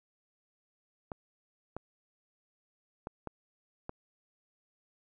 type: clicks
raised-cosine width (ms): 1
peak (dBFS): -24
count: 5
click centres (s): 1.118 / 1.766 / 3.071 / 3.273 / 3.894
effects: none